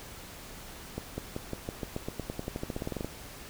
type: accelerating click train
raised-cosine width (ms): 2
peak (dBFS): -20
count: 22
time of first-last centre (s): 0.98-3.046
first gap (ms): 200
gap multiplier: 0.92
effects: pink hiss -46 dBFS RMS until 3.49 s